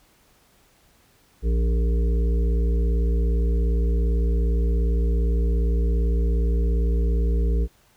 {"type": "harmonic tone", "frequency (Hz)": 57.4, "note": "A#1", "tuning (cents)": -26, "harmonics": [1, 3, 5, 7, 8], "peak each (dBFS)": [-18, -31, -37, -35, -35], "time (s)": [1.42, 7.68], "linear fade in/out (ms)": 50, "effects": ["pink hiss -59 dBFS RMS until 7.96 s"]}